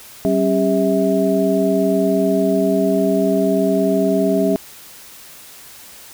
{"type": "tone cluster", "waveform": "sine", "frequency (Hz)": [191.9, 272.3, 400.9, 648], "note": ["G3", "C#4", "G4", "E5"], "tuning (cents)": [-37, -31, 39, -30], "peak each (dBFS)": -19, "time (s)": [0.25, 4.56], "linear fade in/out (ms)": 0, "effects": ["white hiss -40 dBFS RMS until 6.13 s"]}